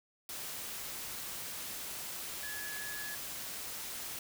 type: tone in noise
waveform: sine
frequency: 1695 Hz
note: G#6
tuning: 35 cents sharp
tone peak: -42 dBFS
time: 2.43-3.15 s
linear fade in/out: 2 ms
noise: white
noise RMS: -42 dBFS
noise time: 0.29-4.19 s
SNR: -3 dB
effects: none